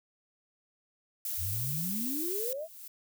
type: noise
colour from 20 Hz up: violet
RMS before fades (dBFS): -35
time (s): 1.25-2.53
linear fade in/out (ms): 2
type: exponential sweep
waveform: sine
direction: up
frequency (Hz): 81.3 to 670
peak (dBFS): -34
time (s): 1.37-2.68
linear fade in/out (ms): 50
type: noise with exponential growth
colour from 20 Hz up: violet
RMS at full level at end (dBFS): -44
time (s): 2-2.88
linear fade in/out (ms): 5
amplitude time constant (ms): 190
effects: none